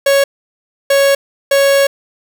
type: tone bursts at uneven times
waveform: 45% pulse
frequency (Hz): 554.4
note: C#5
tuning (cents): 0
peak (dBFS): -8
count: 3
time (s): 0.06-0.24 / 0.9-1.15 / 1.51-1.87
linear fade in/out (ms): 5
effects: none